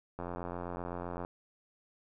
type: click train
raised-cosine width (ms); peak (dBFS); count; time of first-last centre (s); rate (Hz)
1; -25; 94; 0.19-1.249; 87.8
effects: none